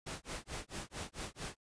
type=noise with tremolo; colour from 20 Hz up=pink; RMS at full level=-41 dBFS; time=0.06-1.57 s; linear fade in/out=10 ms; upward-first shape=sine; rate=4.5 Hz; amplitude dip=100%; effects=resampled to 22050 Hz